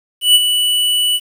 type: tone with ADSR envelope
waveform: square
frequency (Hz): 2960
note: F#7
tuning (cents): 0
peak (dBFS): -5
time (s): 0.21-1.2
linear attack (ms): 140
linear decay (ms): 35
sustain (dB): -8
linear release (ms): 46
effects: 7-bit